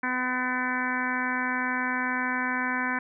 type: harmonic tone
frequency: 252.7 Hz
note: B3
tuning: 40 cents sharp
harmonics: 1 / 2 / 3 / 4 / 5 / 6 / 7 / 8 / 9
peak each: -32 / -43 / -38 / -32 / -41 / -31 / -32 / -37 / -37 dBFS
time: 0.03-2.99 s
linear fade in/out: 5 ms
effects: none